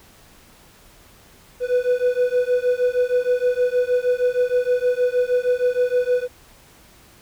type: beating tone pair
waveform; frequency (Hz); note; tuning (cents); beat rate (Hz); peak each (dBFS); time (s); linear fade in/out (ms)
triangle; 492.6 / 499; B4 / B4; -5 / +18; 6.4; -18 / -18; 1.6-6.28; 50
effects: pink hiss -50 dBFS RMS until 7.21 s